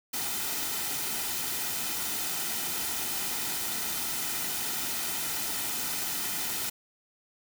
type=noise with comb filter; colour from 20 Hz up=white; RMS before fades=-32 dBFS; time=0.13-6.7 s; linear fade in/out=10 ms; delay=1.8 ms; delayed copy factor=-0.5; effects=none